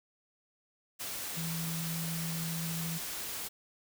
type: tone in noise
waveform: sine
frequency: 164.81 Hz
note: E3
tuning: in tune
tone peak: -35 dBFS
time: 1.36-2.99 s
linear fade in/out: 20 ms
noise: white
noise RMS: -39 dBFS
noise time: 0.99-3.49 s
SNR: +1 dB
effects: none